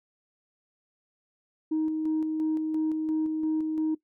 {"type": "tone with tremolo", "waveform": "sine", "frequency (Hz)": 313.5, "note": "D#4", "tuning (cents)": 13, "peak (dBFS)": -22, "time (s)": [1.71, 3.95], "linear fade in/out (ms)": 10, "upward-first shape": "square", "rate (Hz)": 2.9, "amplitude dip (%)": 35, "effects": ["noise-tail reverb RT60 0.1 s tail -18 dB re dry", "tanh soft clip ceiling -21 dBFS"]}